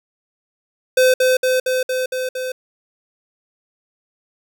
square tone with echo, 512 Hz, C5, 38 cents flat, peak -11 dBFS, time 0.97-1.14 s, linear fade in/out 5 ms, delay 230 ms, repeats 6, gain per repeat -2 dB, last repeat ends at 2.52 s, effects none

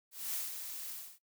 blue noise with ADSR envelope, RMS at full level -36 dBFS, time 0.11-1.19 s, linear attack 230 ms, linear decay 170 ms, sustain -7 dB, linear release 270 ms, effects noise-tail reverb RT60 0.1 s tail -18 dB re dry

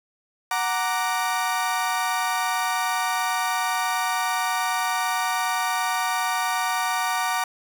30% pulse chord, Gb augmented, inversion none, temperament equal, 740 / 932.3 / 1174.7 Hz, Gb5 / Bb5 / D6, 0 / 0 / 0 cents, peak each -24 / -24 / -25 dBFS, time 0.51-7.44 s, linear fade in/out 2 ms, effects none

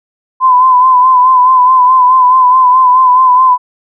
sine tone with vibrato, 1016 Hz, B5, 49 cents sharp, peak -3 dBFS, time 0.4-3.58 s, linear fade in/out 50 ms, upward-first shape sine, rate 4.7 Hz, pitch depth 44 cents each way, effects none

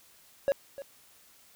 triangle tone with echo, 554.4 Hz, C#5, in tune, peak -20 dBFS, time 0.48-0.52 s, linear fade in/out 0 ms, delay 300 ms, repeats 1, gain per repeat -15 dB, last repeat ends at 0.82 s, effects white hiss -59 dBFS RMS until 1.55 s

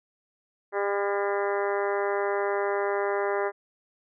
harmonic tone with a mistuned harmonic, 200.8 Hz, G3, 42 cents sharp, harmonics 2 / 3 / 4 / 5 / 6 / 7 / 8 / 9 / 10, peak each -27 / -31 / -33 / -35 / -37 / -38 / -39 / -40 / -41 dBFS, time 0.72-3.52 s, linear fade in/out 50 ms, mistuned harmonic 8, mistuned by +32 cents, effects none

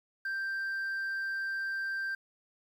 sine tone, 1573 Hz, G6, 6 cents sharp, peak -29 dBFS, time 0.25-2.15 s, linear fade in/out 5 ms, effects tanh soft clip ceiling -31 dBFS + 10-bit

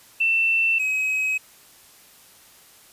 sine / triangle tone pair in turn, 2680 / 2544 Hz, E7 / D#7, +28 / +38 cents, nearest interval minor second, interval 90 cents, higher first, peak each -17 / -19 dBFS, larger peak first, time 0.2-0.79 / 0.79-1.38 s, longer neither, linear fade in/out 10 ms, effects white hiss -51 dBFS RMS until 2.92 s + resampled to 32000 Hz

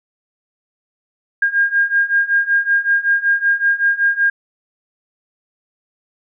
sine beating tone pair, 1613 / 1618.3 Hz, G6 / G#6, +49 / -45 cents, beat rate 5.3 Hz, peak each -17 / -15 dBFS, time 1.42-4.3 s, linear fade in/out 5 ms, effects none

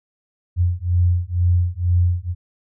sine beating tone pair, 87.31 / 89.41 Hz, F2 / F2, 0 / +41 cents, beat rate 2.1 Hz, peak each -18 dBFS, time 0.56-2.35 s, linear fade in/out 50 ms, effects none

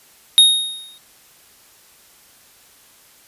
square tone with exponential decay, 3729 Hz, A#7, in tune, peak -5 dBFS, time 0.38-0.98 s, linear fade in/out 0 ms, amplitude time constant 130 ms, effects white hiss -50 dBFS RMS until 3.27 s + resampled to 32000 Hz

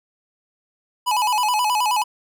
square tone with vibrato, 917 Hz, A#5, 29 cents flat, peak -18 dBFS, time 1.06-2.04 s, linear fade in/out 20 ms, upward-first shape square, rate 9.4 Hz, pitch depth 130 cents each way, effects none

